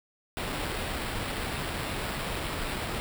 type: noise with sample-and-hold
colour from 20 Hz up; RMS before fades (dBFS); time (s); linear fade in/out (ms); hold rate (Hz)
pink; -33; 0.37-3; 0; 6300
effects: none